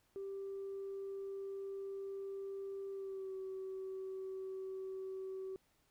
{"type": "tone with pitch glide", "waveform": "sine", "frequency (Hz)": [392, 380.6], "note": ["G4", "F#4"], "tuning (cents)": [0, 49], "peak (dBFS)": -40, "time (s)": [0.16, 5.56], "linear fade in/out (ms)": 0, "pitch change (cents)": -51, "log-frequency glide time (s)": [2.91, 3.34], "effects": ["tanh soft clip ceiling -38 dBFS", "pink hiss -75 dBFS RMS until 5.9 s"]}